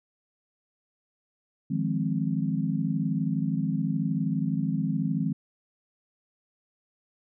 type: chord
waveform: sine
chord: F minor seventh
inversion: third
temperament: equal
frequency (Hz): 155.56 / 174.61 / 207.7 / 261.6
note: Eb3 / F3 / Ab3 / C4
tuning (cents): 0 / 0 / 0 / 0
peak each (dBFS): -29 / -30 / -30 / -31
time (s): 1.7-5.33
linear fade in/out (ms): 10
effects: none